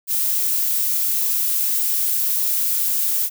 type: noise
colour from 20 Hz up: violet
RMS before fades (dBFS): -20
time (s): 0.07-3.3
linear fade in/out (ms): 50
effects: none